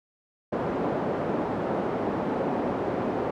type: band-pass noise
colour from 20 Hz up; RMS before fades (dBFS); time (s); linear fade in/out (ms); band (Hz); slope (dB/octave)
pink; -28; 0.52-3.31; 10; 240 to 730; 12
effects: none